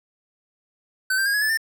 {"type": "tone with pitch steps", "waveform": "square", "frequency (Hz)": [1526, 1576.2, 1628, 1681.5, 1736.8, 1793.9], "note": ["G6", "G6", "G#6", "G#6", "A6", "A6"], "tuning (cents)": [-47, 9, -35, 21, -23, 33], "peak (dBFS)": -20, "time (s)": [1.1, 1.574], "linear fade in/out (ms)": 5, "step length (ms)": 79, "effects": []}